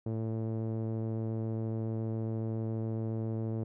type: tone with low-pass filter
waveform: sawtooth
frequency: 111.6 Hz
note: A2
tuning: 25 cents sharp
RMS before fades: -34 dBFS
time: 0.06-3.64 s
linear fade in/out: 5 ms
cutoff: 460 Hz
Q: 1.2
effects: none